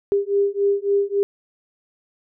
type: beating tone pair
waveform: sine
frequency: 399.3 / 402.9 Hz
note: G4 / G4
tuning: +32 / +48 cents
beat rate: 3.6 Hz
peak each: -20 dBFS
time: 0.12-1.23 s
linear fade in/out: 0 ms
effects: none